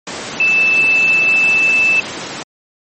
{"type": "tone in noise", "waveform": "sine", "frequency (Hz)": 2637, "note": "E7", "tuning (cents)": 0, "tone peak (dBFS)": -9, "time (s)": [0.4, 2], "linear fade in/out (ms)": 2, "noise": "pink", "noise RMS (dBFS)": -24, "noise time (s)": [0.07, 2.43], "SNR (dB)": 12, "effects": ["high-pass 200 Hz 12 dB/octave", "MP3 32 kbps"]}